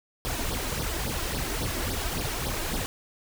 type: noise with flanger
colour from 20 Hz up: pink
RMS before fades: -30 dBFS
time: 0.25-2.86 s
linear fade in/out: 0 ms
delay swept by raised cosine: 0.2 to 3.2 ms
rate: 3.6 Hz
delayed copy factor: +0.75
effects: none